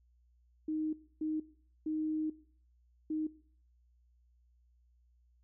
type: tone bursts at uneven times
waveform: sine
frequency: 311.1 Hz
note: D#4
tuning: in tune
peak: -32 dBFS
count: 4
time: 0.68-0.93 / 1.21-1.4 / 1.86-2.3 / 3.1-3.27 s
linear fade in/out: 5 ms
effects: noise-tail reverb RT60 0.5 s tail -18 dB re dry + added 60 Hz sine -65 dBFS peak until 5.43 s